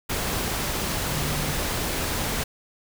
sine tone in noise, 151 Hz, D3, 48 cents sharp, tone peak -31 dBFS, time 1.07-1.52 s, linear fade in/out 10 ms, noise pink, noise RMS -27 dBFS, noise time 0.09-2.44 s, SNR -7 dB, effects none

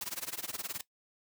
white noise with tremolo, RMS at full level -36 dBFS, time 0.01-0.81 s, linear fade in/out 2 ms, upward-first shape sine, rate 19 Hz, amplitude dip 95%, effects noise-tail reverb RT60 0.1 s tail -18 dB re dry + high-pass 100 Hz 12 dB/octave

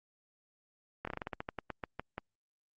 slowing click train, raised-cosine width 0.5 ms, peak -22 dBFS, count 15, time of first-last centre 1.05-2.18 s, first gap 24 ms, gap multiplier 1.17, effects Opus 48 kbps

